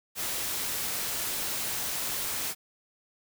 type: noise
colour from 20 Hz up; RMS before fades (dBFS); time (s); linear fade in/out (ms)
white; -32; 0.15-2.55; 50
effects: none